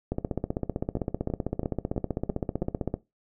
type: two click trains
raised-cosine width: 2 ms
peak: -17 / -14 dBFS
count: 6 / 45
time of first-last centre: 0.97-2.626 / 0.12-2.941 s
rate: 3.02 / 15.6 Hz
effects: noise-tail reverb RT60 0.2 s tail -17 dB re dry